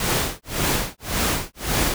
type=noise with tremolo; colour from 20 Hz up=pink; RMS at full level=-20 dBFS; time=0-1.94 s; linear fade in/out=2 ms; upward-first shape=sine; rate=1.8 Hz; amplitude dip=100%; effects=none